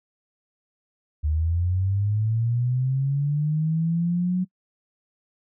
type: linear sweep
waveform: sine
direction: up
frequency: 74.1 to 185 Hz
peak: -20 dBFS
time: 1.23-4.45 s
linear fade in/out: 20 ms
effects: noise-tail reverb RT60 0.1 s tail -25 dB re dry